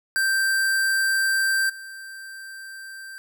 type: tone with level steps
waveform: square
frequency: 1568 Hz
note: G6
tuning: in tune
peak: -20 / -37 dBFS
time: 0.16-3.18 s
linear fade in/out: 0 ms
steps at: 1.69 s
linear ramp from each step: 10 ms
effects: none